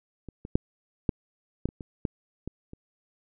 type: clicks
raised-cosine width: 3 ms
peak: -27 / -25 / -7 / -10 / -12 / -26 / -25 / -14 / -21 / -29 dBFS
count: 10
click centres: 0.287 / 0.451 / 0.555 / 1.092 / 1.656 / 1.689 / 1.808 / 2.052 / 2.476 / 2.734 s
effects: none